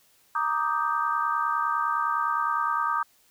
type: chord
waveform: sine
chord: Eb major seventh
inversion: second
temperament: equal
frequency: 932.3 / 1174.7 / 1244.5 / 1568 Hz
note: Bb5 / D6 / Eb6 / G6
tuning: 0 / 0 / 0 / 0 cents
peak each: -30 / -28 / -27 / -32 dBFS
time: 0.35-3.03 s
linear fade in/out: 5 ms
effects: white hiss -62 dBFS RMS until 3.3 s